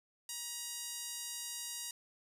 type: tone with band-pass filter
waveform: 5% pulse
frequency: 952 Hz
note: A#5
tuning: 36 cents sharp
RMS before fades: -43 dBFS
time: 0.29-1.91 s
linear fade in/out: 2 ms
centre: 8000 Hz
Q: 0.55
effects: none